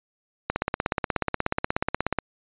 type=click train; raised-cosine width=0.5 ms; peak=-8 dBFS; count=29; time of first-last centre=0.5-2.187 s; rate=16.6 Hz; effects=resampled to 8000 Hz